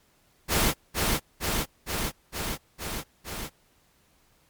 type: noise with echo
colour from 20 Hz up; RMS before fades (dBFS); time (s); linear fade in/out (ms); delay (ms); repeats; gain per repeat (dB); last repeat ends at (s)
pink; -23; 0.48-0.74; 50; 460; 6; -2; 3.5
effects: pink hiss -64 dBFS RMS until 4.49 s + MP3 96 kbps